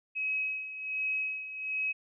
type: tone with tremolo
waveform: sine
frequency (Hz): 2551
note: D#7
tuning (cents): +43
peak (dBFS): -28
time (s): 0.15-1.93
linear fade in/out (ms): 20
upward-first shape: sine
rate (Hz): 1.3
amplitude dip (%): 70
effects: none